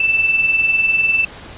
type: tone pair together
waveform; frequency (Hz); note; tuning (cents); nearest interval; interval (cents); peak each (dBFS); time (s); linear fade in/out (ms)
sine; 2650 / 2670; E7 / E7; +9 / +22; unison; 13; -13 / -21; 0-1.25; 5
effects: pink hiss -36 dBFS RMS until 1.57 s + resampled to 8000 Hz